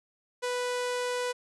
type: tone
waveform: sawtooth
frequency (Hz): 493.9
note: B4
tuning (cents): 0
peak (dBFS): -25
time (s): 0.42-1.33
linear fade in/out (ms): 20
effects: resampled to 24000 Hz